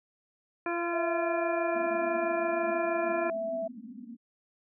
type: harmonic tone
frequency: 342.7 Hz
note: F4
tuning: 33 cents flat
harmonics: 1 / 2 / 3 / 4 / 5 / 7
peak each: -32 / -35 / -37 / -38 / -39 / -40 dBFS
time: 0.66-3.3 s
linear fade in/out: 2 ms
type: tone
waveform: sine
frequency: 659.3 Hz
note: E5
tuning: in tune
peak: -30 dBFS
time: 0.93-3.68 s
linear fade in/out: 10 ms
type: band-pass noise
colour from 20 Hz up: white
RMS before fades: -45 dBFS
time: 1.74-4.17 s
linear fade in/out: 20 ms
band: 210 to 260 Hz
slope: 96 dB/octave
effects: none